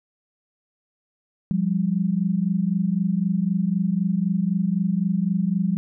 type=tone pair together; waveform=sine; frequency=175.1 / 199.01 Hz; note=F3 / G3; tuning=+5 / +26 cents; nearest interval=major second; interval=221 cents; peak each=-22 dBFS; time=1.51-5.77 s; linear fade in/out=0 ms; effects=none